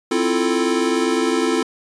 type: chord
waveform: square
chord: F major seventh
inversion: second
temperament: equal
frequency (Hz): 261.6 / 329.6 / 349.2 / 440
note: C4 / E4 / F4 / A4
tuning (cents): 0 / 0 / 0 / 0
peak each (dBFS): -23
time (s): 0.11-1.63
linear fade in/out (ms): 5
effects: resampled to 22050 Hz